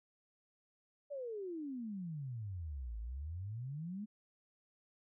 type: exponential two-way sweep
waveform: sine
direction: down then up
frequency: 590 to 53 to 219 Hz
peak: -40 dBFS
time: 1.1-4.06 s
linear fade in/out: 20 ms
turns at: 2.98 s
effects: none